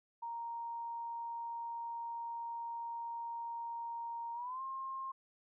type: tone with pitch glide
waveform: sine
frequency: 932.3 to 1064.8 Hz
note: A#5 to C6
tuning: 0 to +30 cents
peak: -39 dBFS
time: 0.22-5.12 s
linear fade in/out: 10 ms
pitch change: +230 cents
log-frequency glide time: 4.34-4.62 s
effects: none